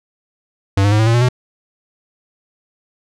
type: tone with pitch steps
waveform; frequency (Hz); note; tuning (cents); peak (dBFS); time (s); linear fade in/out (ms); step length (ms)
square; 98 / 102.1 / 106.38 / 110.83 / 115.47 / 120.3 / 125.34; G2 / G#2 / G#2 / A2 / A#2 / B2 / B2; 0 / -29 / +42 / +13 / -16 / -45 / +26; -11; 0.77-1.288; 5; 74
effects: low-pass 7000 Hz 12 dB/octave